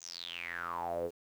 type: tone with band-pass filter sweep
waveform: sawtooth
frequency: 86 Hz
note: F2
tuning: 26 cents flat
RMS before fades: -39 dBFS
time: 0-1.11 s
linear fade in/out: 50 ms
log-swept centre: 6800 to 420 Hz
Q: 9.6
effects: 10-bit